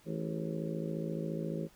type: harmonic tone with a mistuned harmonic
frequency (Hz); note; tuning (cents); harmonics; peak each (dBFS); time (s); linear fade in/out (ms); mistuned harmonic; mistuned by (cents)
54.4; A1; -19; 3 / 4 / 5 / 6 / 7 / 8 / 9 / 10; -37 / -41 / -48 / -42 / -45 / -44 / -48 / -44; 0.05-1.69; 50; 8; -70
effects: pink hiss -63 dBFS RMS until 1.75 s